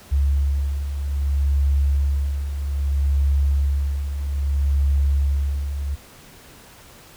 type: beating tone pair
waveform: sine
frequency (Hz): 69.5 / 70.12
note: C#2 / C#2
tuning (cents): +5 / +20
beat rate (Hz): 0.62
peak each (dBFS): -25 / -18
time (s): 0.11-5.96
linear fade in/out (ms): 20
effects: pink hiss -46 dBFS RMS until 7.16 s

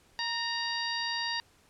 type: harmonic tone with a mistuned harmonic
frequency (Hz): 941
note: A#5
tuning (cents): +16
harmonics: 1 / 2 / 3 / 4 / 5 / 6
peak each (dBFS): -37 / -35 / -40 / -39 / -35 / -48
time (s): 0.19-1.4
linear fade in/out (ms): 0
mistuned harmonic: 2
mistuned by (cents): -40
effects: pink hiss -63 dBFS RMS until 1.69 s + low-pass 11000 Hz 12 dB/octave

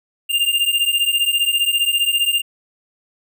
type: beating tone pair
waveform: square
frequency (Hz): 2794 / 2809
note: F7 / F7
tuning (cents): 0 / +9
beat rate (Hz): 15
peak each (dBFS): -19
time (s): 0.29-2.42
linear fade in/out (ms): 20
effects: none

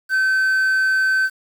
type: tone with quantisation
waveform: triangle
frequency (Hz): 1537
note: G6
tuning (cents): -35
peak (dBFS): -13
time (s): 0.09-1.3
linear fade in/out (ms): 50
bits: 7
effects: none

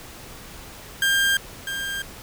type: tone with echo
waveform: 30% pulse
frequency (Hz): 1597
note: G6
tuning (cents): +32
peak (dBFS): -15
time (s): 1.02-1.37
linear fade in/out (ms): 2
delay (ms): 650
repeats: 1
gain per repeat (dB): -9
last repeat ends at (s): 2.02
effects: pink hiss -41 dBFS RMS until 2.22 s

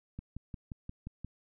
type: click train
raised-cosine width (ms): 5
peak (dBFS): -28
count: 7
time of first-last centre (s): 0.19-1.246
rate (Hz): 5.68
effects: none

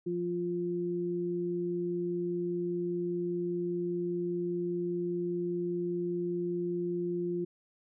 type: tone pair together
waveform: sine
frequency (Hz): 175 / 350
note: F3 / F4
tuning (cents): +4 / +4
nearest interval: octave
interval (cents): 1200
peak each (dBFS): -36 / -31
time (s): 0.06-7.45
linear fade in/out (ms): 10
effects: none

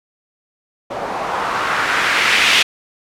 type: noise with low-pass filter sweep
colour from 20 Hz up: blue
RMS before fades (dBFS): -17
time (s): 0.9-2.63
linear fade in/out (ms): 10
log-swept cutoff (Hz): 650 to 2900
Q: 1.7
effects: none

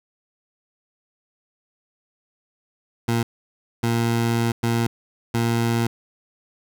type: tone bursts at uneven times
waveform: 20% pulse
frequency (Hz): 116.54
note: A#2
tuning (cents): 0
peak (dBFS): -14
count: 4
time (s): 3.08-3.23 / 3.83-4.52 / 4.63-4.87 / 5.34-5.87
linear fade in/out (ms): 5
effects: none

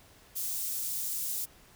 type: high-pass noise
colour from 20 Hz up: white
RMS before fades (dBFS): -34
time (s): 0.35-1.46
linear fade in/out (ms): 20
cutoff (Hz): 6800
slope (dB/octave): 12
effects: pink hiss -58 dBFS RMS until 1.75 s

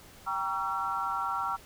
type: chord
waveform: sine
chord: G diminished seventh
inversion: none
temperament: just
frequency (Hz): 784 / 940.8 / 1128.9 / 1354.7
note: G5 / Bb5 / Db6 / Fb6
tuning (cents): 0 / +16 / +31 / +47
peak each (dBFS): -36 / -35 / -36 / -32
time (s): 0.26-1.57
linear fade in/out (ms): 20
effects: pink hiss -53 dBFS RMS until 1.65 s

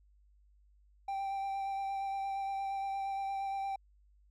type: tone with vibrato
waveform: triangle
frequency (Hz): 784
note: G5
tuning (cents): 0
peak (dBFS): -32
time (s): 1.08-3.76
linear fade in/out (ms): 5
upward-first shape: sine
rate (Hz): 8.6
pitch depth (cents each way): 14
effects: added 50 Hz sine -62 dBFS peak until 4.3 s

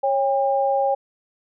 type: tone pair together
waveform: sine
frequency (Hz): 550 / 802.8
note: C#5 / G5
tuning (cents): -14 / +41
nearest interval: perfect fifth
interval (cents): 655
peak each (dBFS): -20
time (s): 0.03-0.95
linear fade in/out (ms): 10
effects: none

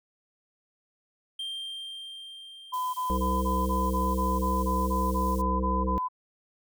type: tone with exponential decay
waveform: triangle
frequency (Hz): 3174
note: G7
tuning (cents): +21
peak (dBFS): -30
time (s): 1.39-5.17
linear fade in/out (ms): 5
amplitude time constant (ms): 820
type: tone bursts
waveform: sine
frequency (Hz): 1008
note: B5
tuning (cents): +35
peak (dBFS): -27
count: 14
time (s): 2.72-6.086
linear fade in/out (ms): 20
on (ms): 220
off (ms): 22
type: high-pass noise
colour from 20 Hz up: white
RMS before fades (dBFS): -46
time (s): 2.73-5.42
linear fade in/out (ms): 10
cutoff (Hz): 5700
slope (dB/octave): 12
type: harmonic tone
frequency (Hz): 64.1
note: C2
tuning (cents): -35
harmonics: 1 / 3 / 5 / 7 / 8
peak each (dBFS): -28 / -31 / -36 / -37 / -36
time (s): 3.1-5.98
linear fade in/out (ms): 0
effects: none

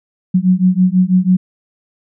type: beating tone pair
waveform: sine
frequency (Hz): 180.9 / 187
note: F#3 / F#3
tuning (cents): -39 / +19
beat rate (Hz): 6.1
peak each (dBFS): -12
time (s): 0.34-1.37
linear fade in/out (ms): 10
effects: none

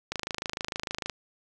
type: click train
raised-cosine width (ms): 0.2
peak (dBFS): -14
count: 27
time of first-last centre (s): 0.12-1.097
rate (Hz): 26.6
effects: none

